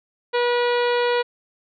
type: harmonic tone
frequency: 484.1 Hz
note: B4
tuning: 35 cents flat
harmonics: 1 / 2 / 3 / 4 / 5 / 6 / 7 / 8 / 9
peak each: -19 / -25 / -29 / -31 / -33 / -35 / -36 / -37 / -38 dBFS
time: 0.33-1.23 s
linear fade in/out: 20 ms
effects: none